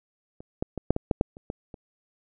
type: clicks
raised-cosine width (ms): 2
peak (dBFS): -29 / -13 / -18 / -6 / -13 / -8 / -7 / -30 / -18 / -27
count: 10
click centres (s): 0.405 / 0.625 / 0.777 / 0.906 / 0.964 / 1.112 / 1.211 / 1.369 / 1.501 / 1.742
effects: none